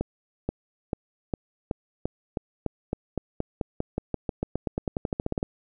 accelerating click train, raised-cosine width 2 ms, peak -13 dBFS, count 29, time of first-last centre 0.01-5.429 s, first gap 480 ms, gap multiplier 0.92, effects none

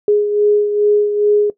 sine beating tone pair, 415.3 / 417.7 Hz, G#4 / G#4, 0 / +10 cents, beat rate 2.4 Hz, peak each -11 / -19 dBFS, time 0.08-1.5 s, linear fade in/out 2 ms, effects noise-tail reverb RT60 0.1 s tail -17 dB re dry

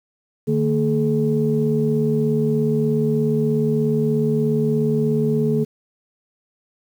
sine tone cluster, 150 / 226.8 / 427.1 Hz, D3 / A#3 / G#4, +37 / -47 / +48 cents, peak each -20 dBFS, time 0.47-5.65 s, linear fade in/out 20 ms, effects tanh soft clip ceiling -7 dBFS + 8-bit

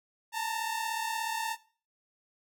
sawtooth tone pair together, 880 / 916.8 Hz, A5 / A#5, 0 / -29 cents, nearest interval minor second, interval 71 cents, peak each -31 / -30 dBFS, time 0.32-1.57 s, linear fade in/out 50 ms, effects noise-tail reverb RT60 0.4 s tail -19 dB re dry

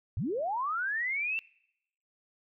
sine linear sweep, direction up, 73.42 to 2712 Hz, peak -29 dBFS, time 0.17-1.39 s, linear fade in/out 0 ms, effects noise-tail reverb RT60 0.8 s tail -24 dB re dry

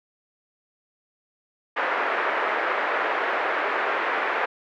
white band-pass noise, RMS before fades -25 dBFS, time 1.76-4.46 s, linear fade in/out 10 ms, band 380 to 1900 Hz, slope 24 dB/octave, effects none

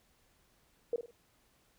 sine tone with echo, 473.9 Hz, A#4, 28 cents sharp, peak -28 dBFS, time 0.93-0.96 s, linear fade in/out 2 ms, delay 50 ms, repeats 3, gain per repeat -9 dB, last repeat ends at 1.11 s, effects pink hiss -70 dBFS RMS until 1.78 s

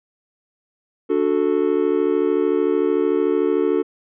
triangle chord, D major, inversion none, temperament just, 293.7 / 367.1 / 440.5 Hz, D4 / F#4 / A4, 0 / -14 / +2 cents, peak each -20 / -18 / -18 dBFS, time 1.09-3.83 s, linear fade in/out 20 ms, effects resampled to 8000 Hz

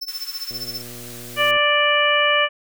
square tone with tremolo, 5300 Hz, E8, 9 cents sharp, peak -24 dBFS, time 0.01-0.82 s, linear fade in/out 10 ms, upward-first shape triangle, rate 15 Hz, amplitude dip 100%
white high-pass noise, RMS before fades -38 dBFS, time 0.08-1.51 s, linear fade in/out 2 ms, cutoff 1000 Hz, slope 48 dB/octave
click train, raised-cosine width 2 ms, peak -28 dBFS, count 128, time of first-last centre 0.51-1.568 s, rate 120 Hz
harmonic tone, 588 Hz, D5, 2 cents sharp, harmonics 1 / 2 / 3 / 4 / 5, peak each -21 / -21 / -21 / -21 / -21 dBFS, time 1.36-2.49 s, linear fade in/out 50 ms
effects none

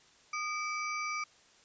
square ring-modulated tone, 1770 Hz, A6, 10 cents sharp, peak -31 dBFS, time 0.33-1.24 s, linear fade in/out 5 ms, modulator 541 Hz, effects white hiss -62 dBFS RMS until 1.64 s + resampled to 16000 Hz

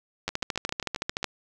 two click trains, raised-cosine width 0.2 ms, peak -10 / -15 dBFS, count 14 / 8, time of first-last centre 0.28-1.243 / 0.29-1.23 s, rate 13.5 / 7.45 Hz, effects none

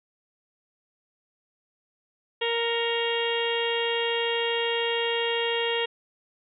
harmonic tone with a mistuned harmonic, 466.4 Hz, A#4, 1 cent sharp, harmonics 1 / 2 / 3 / 4 / 5 / 6 / 7 / 8, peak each -27 / -33 / -40 / -33 / -37 / -31 / -32 / -41 dBFS, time 2.41-5.86 s, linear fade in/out 10 ms, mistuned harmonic 5, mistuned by -65 cents, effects none

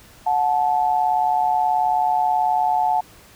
sine tone pair together, 732 / 870.5 Hz, F#5 / A5, -19 / -19 cents, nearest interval minor third, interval 300 cents, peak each -19 dBFS, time 0.26-3.01 s, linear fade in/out 10 ms, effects pink hiss -48 dBFS RMS until 3.35 s

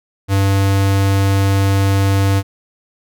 square tone, 98 Hz, G2, in tune, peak -12 dBFS, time 0.28-2.43 s, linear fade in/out 50 ms, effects none

